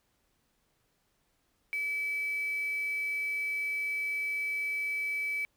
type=tone with quantisation; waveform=sine; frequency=2298 Hz; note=D7; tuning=38 cents flat; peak=-30 dBFS; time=1.73-5.45 s; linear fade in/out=0 ms; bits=8; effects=pink hiss -74 dBFS RMS until 5.56 s